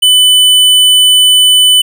square tone, 3000 Hz, F#7, 23 cents sharp, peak -4 dBFS, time 0.02-1.82 s, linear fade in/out 10 ms, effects none

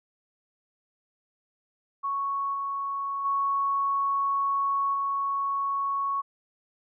sine tone with level steps, 1108.7 Hz, C#6, in tune, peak -26 / -28 / -23 / -25 dBFS, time 2.03-6.22 s, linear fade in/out 20 ms, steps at 2.53 / 3.24 / 4.93 s, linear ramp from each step 20 ms, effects none

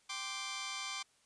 10% pulse chord, G suspended fourth, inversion none, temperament just, 784 / 1045.3 / 1176 Hz, G5 / C6 / D6, 0 / -2 / +2 cents, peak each -40 / -36 / -34 dBFS, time 0.09-1.03 s, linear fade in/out 10 ms, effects white hiss -70 dBFS RMS until 1.25 s + resampled to 22050 Hz

